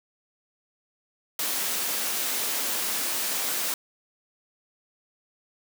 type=high-pass noise; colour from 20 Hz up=white; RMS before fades=-28 dBFS; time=1.39-3.74 s; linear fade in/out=2 ms; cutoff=200 Hz; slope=24 dB/octave; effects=none